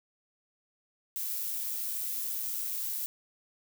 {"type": "noise with amplitude modulation", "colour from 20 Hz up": "violet", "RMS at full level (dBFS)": -33, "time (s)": [1.16, 3.06], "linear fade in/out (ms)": 0, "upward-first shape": "sine", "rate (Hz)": 114, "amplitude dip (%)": 30, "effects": []}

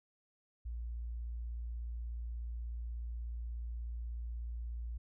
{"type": "tone", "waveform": "sine", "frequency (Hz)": 58.27, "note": "A#1", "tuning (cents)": 0, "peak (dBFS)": -38, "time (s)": [0.65, 4.98], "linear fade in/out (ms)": 10, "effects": []}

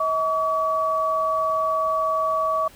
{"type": "tone pair together", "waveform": "sine", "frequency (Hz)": [638.7, 1138], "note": ["D#5", "C#6"], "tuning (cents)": [45, 45], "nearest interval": "minor seventh", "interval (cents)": 1000, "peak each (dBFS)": [-24, -21], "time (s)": [0, 2.68], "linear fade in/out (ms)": 5, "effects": ["pink hiss -49 dBFS RMS until 2.75 s"]}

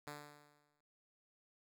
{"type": "tone with exponential decay", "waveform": "5% pulse", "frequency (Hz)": 147.1, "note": "D3", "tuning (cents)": 3, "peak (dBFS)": -33, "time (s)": [0.07, 0.81], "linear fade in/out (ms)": 2, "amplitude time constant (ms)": 160, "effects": []}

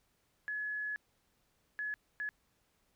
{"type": "tone bursts at uneven times", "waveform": "sine", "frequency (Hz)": 1699, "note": "G#6", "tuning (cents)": 39, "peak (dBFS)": -35, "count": 3, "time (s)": [[0.48, 0.96], [1.79, 1.94], [2.2, 2.29]], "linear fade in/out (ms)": 0, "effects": ["pink hiss -75 dBFS RMS until 2.95 s"]}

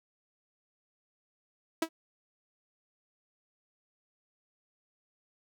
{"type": "tone with exponential decay", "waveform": "sawtooth", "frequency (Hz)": 325.2, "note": "E4", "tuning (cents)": -23, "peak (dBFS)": -20, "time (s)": [1.82, 1.89], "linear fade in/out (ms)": 5, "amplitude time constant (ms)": 15, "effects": []}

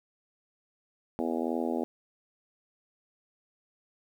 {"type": "harmonic tone", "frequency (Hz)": 82.41, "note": "E2", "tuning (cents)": 0, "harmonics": [3, 4, 5, 6, 7, 8, 9, 10], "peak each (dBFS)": [-32, -34, -36, -38, -39, -40, -41, -42], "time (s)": [1.19, 1.84], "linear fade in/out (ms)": 0, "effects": ["10-bit"]}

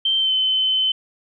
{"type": "tone with pitch glide", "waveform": "sine", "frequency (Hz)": [3126, 3060], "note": ["G7", "G7"], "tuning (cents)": [-6, -42], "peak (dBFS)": -16, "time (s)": [0.05, 0.92], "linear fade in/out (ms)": 5, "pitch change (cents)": -36, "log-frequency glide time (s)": [0.18, 0.32], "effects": []}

